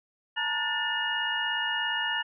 sine tone cluster, 881 / 938 / 1446 / 1772 / 2868 Hz, A5 / A#5 / F#6 / A6 / F7, +2 / +11 / -40 / +12 / +45 cents, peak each -37 / -36 / -35 / -30 / -31 dBFS, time 0.36-2.23 s, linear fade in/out 20 ms, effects none

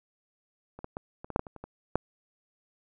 clicks, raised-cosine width 1 ms, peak -30 / -23 / -21 / -27 / -23 / -9 / -15 / -28 / -30 / -26 / -10 dBFS, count 11, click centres 0.79 / 0.844 / 0.969 / 1.245 / 1.303 / 1.361 / 1.394 / 1.468 / 1.563 / 1.64 / 1.956 s, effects none

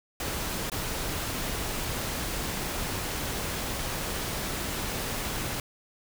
pink noise with dropouts, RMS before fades -32 dBFS, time 0.2-5.6 s, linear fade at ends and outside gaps 2 ms, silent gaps 0.699-0.718 s, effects none

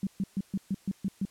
sine tone bursts, 193.8 Hz, G3, 20 cents flat, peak -26 dBFS, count 8, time 0.03-1.252 s, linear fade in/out 2 ms, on 39 ms, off 130 ms, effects white hiss -60 dBFS RMS until 1.3 s + low-pass 11000 Hz 12 dB/octave

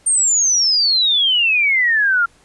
sine exponential sweep, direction down, 8870 to 1368 Hz, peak -12 dBFS, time 0.06-2.26 s, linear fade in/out 10 ms, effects pink hiss -53 dBFS RMS until 2.44 s + resampled to 24000 Hz

